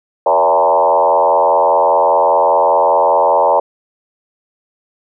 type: tone with frequency modulation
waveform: sine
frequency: 740 Hz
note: F#5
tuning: in tune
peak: -8 dBFS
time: 0.26-3.6 s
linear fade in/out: 5 ms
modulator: 85 Hz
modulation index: 2.9
effects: none